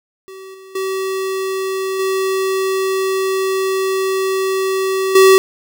square tone with level steps, 382.2 Hz, G4, 44 cents flat, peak -33 / -37 / -19 / -16 / -6 dBFS, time 0.28-5.38 s, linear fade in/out 0 ms, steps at 0.54 / 0.75 / 1.99 / 5.15 s, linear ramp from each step 5 ms, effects none

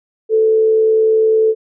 sine tone with frequency modulation, 440 Hz, A4, in tune, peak -9 dBFS, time 0.29-1.55 s, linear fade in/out 50 ms, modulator 71 Hz, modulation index 0.22, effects none

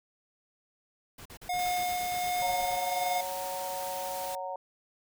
pink noise bursts, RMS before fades -47 dBFS, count 14, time 1.18-2.776 s, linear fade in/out 5 ms, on 75 ms, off 42 ms
square tone with tremolo, 719 Hz, F#5, 50 cents flat, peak -28 dBFS, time 1.49-3.21 s, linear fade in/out 5 ms, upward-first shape triangle, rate 1.3 Hz, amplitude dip 35%
white noise, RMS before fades -41 dBFS, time 1.59-4.35 s, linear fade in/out 0 ms
sine chord, F# major, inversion second, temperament just, 555 / 740 / 925 Hz, C#5 / F#5 / A#5, +2 / 0 / -14 cents, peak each -38 dBFS, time 2.42-4.56 s, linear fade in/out 2 ms
effects none

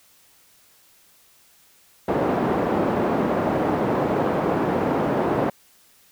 pink band-pass noise, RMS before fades -22 dBFS, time 2.08-5.5 s, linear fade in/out 5 ms, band 220 to 820 Hz, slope 12 dB/octave, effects white hiss -56 dBFS RMS until 6.11 s

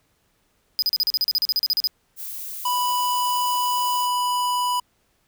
square tone bursts, 4978 Hz, D#8, in tune, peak -18 dBFS, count 16, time 0.79-1.872 s, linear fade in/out 0 ms, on 32 ms, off 38 ms
violet noise, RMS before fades -33 dBFS, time 2.16-4.09 s, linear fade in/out 50 ms
square tone, 987.8 Hz, B5, in tune, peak -21 dBFS, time 2.65-4.8 s, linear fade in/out 5 ms
effects pink hiss -66 dBFS RMS until 5.27 s

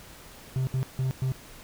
triangle tone bursts at uneven times, 130.81 Hz, C3, in tune, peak -22 dBFS, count 4, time 0.56-0.67 / 0.74-0.83 / 0.99-1.11 / 1.22-1.32 s, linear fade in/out 0 ms, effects pink hiss -48 dBFS RMS until 1.63 s

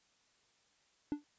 triangle tone with exponential decay, 293.7 Hz, D4, in tune, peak -27 dBFS, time 1.12-1.24 s, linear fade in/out 0 ms, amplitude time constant 24 ms, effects white hiss -72 dBFS RMS until 1.38 s + resampled to 16000 Hz

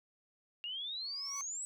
sine exponential sweep, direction up, 2794 to 8030 Hz, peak -38 dBFS, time 0.64-1.65 s, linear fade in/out 0 ms
35% pulse tone with exponential growth, 1108.7 Hz, C#6, in tune, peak -39 dBFS, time 0.95-1.41 s, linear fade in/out 1 ms, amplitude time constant 98 ms
effects none

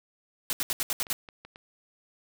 white noise bursts, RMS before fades -29 dBFS, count 7, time 0.5-1.129 s, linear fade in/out 0 ms, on 29 ms, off 71 ms
clicks, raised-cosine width 0.3 ms, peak -29 dBFS, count 4, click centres 1.068 / 1.288 / 1.45 / 1.559 s
effects none

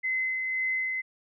sine tone with tremolo, 2048 Hz, C7, 38 cents flat, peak -25 dBFS, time 0.03-1.02 s, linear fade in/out 20 ms, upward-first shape sine, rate 1.9 Hz, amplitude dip 30%, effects none

